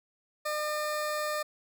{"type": "tone", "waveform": "20% pulse", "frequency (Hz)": 604, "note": "D5", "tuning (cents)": 48, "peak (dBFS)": -25, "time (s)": [0.45, 1.43], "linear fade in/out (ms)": 10, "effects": []}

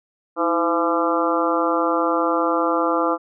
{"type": "harmonic tone with a mistuned harmonic", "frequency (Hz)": 170, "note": "F3", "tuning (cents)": -46, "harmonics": [2, 3, 4, 5, 6, 7, 8], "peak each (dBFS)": [-23, -23, -26, -27, -28, -23, -28], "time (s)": [0.36, 3.18], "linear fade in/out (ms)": 50, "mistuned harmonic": 2, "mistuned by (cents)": -79, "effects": []}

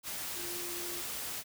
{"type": "tone in noise", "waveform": "sine", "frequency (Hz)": 349.2, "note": "F4", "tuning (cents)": 0, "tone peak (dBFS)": -44, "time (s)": [0.35, 1.03], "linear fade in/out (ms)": 50, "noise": "white", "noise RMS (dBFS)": -39, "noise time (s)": [0.03, 1.44], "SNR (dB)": -8, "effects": []}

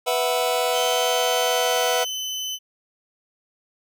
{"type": "chord", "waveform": "sawtooth", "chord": "B suspended fourth", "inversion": "none", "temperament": "just", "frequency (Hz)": [493.9, 658.5, 740.8], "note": ["B4", "E5", "F#5"], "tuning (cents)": [0, -2, 2], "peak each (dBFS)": [-19, -21, -21], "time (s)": [0.06, 2.05], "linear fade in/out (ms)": 20}
{"type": "tone with pitch glide", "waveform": "30% pulse", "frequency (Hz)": [3093, 3031], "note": ["G7", "F#7"], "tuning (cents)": [-24, 41], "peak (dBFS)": -24, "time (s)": [0.72, 2.59], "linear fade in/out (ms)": 50, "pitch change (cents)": -35, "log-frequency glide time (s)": [1.01, 2.25]}
{"effects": []}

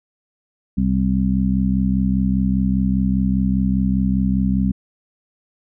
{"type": "harmonic tone", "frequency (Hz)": 65, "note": "C2", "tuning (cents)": -11, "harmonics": [1, 2, 3, 4], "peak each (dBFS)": [-22, -25, -17, -24], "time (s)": [0.77, 4.72], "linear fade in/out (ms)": 10, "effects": []}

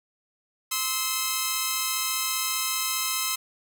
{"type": "tone pair together", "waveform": "5% pulse", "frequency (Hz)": [1042.2, 1294], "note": ["C6", "E6"], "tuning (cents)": [-7, -32], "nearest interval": "major third", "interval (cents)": 375, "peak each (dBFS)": -16, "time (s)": [0.71, 3.36], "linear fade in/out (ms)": 10, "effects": []}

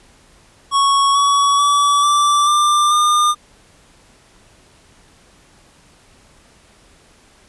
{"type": "tone with pitch steps", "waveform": "square", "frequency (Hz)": [1108.7, 1128.1, 1147.8, 1167.9, 1188.3, 1209], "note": ["C#6", "C#6", "D6", "D6", "D6", "D6"], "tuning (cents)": [0, 30, -40, -10, 20, 50], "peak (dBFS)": -12, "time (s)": [0.71, 3.35], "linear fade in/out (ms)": 50, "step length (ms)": 440, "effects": ["pink hiss -50 dBFS RMS until 7.48 s", "resampled to 24000 Hz"]}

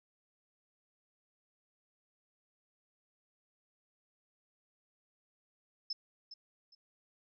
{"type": "tone with echo", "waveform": "sine", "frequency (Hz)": 5250, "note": "E8", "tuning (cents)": -8, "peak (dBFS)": -34, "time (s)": [5.9, 5.93], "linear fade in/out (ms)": 5, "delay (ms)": 410, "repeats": 2, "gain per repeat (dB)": -12, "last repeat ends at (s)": 6.75, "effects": []}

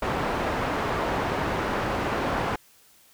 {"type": "low-pass noise", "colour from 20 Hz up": "white", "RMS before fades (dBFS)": -27, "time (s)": [0.02, 2.56], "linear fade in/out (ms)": 5, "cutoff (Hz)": 1100, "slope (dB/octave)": 12, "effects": ["white hiss -57 dBFS RMS until 3.13 s"]}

